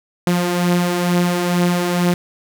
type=beating tone pair; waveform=sawtooth; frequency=174.61 / 176.81 Hz; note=F3 / F3; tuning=0 / +22 cents; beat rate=2.2 Hz; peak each=-18 / -12 dBFS; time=0.27-2.14 s; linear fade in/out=2 ms; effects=none